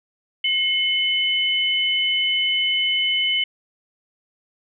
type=tone pair together; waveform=sine; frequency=2156 / 3016 Hz; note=C#7 / F#7; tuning=-49 / +32 cents; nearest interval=tritone; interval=581 cents; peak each=-23 / -19 dBFS; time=0.44-3.44 s; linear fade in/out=5 ms; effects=none